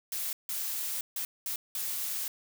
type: noise bursts at uneven times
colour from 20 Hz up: blue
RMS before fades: -34 dBFS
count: 5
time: 0.12-0.33 / 0.49-1.01 / 1.16-1.25 / 1.46-1.56 / 1.75-2.28 s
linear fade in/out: 2 ms
effects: none